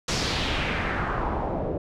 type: noise with low-pass filter sweep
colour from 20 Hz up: pink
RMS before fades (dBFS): -27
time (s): 0.08-1.78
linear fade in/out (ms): 5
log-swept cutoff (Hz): 6200 to 490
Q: 2
effects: none